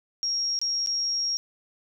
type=tone with dropouts; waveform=sine; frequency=5588 Hz; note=F8; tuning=in tune; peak=-24 dBFS; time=0.23-1.37 s; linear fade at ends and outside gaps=0 ms; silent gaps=0.59-0.615 / 0.862-0.872 s; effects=none